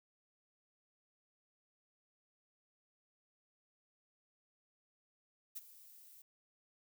violet noise with ADSR envelope, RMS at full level -42 dBFS, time 5.55-6.22 s, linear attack 19 ms, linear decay 28 ms, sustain -17 dB, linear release 3 ms, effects none

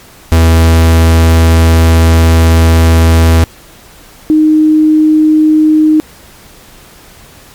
45% pulse / sine tone pair in turn, 82 / 309.6 Hz, E2 / D#4, -9 / -9 cents, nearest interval octave + major seventh, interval 2300 cents, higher second, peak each -3 dBFS, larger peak neither, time 0.32-3.44 / 4.3-6 s, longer first, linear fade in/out 0 ms, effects pink hiss -37 dBFS RMS until 7.54 s + MP3 96 kbps

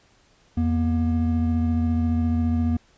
triangle tone pair together, 84.3 / 238.4 Hz, E2 / A#3, +39 / +39 cents, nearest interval octave + tritone, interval 1800 cents, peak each -20 dBFS, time 0.57-2.77 s, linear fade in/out 5 ms, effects pink hiss -59 dBFS RMS until 2.97 s + resampled to 16000 Hz

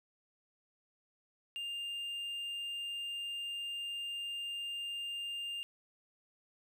triangle tone, 2803 Hz, F7, 6 cents sharp, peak -36 dBFS, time 1.56-5.63 s, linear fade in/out 0 ms, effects none

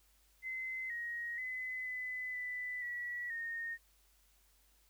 sine tone with pitch steps, 2053 / 1885 / 2022 / 2009 / 1991 / 1938 / 1846 Hz, C7 / A#6 / B6 / B6 / B6 / B6 / A#6, -33 / +19 / +40 / +29 / +14 / -33 / -17 cents, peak -38 dBFS, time 0.42-3.78 s, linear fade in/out 50 ms, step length 480 ms, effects added 50 Hz sine -70 dBFS peak until 4.89 s + white hiss -71 dBFS RMS until 4.89 s

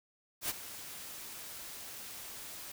white noise with ADSR envelope, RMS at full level -33 dBFS, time 0.41-2.72 s, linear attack 84 ms, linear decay 27 ms, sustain -13 dB, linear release 5 ms, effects none

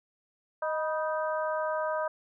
harmonic tone with a mistuned harmonic, 311.1 Hz, D#4, in tune, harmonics 2 / 3 / 4 / 5, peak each -30 / -34 / -36 / -38 dBFS, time 0.62-2.08 s, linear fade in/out 5 ms, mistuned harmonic 3, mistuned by +71 cents, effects none

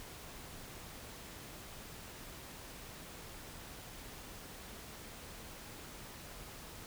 silence, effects pink hiss -50 dBFS RMS until 6.86 s

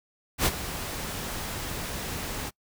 pink noise with ADSR envelope, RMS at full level -21 dBFS, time 0.38-2.51 s, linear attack 76 ms, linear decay 47 ms, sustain -13 dB, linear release 33 ms, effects noise-tail reverb RT60 0.1 s tail -25 dB re dry

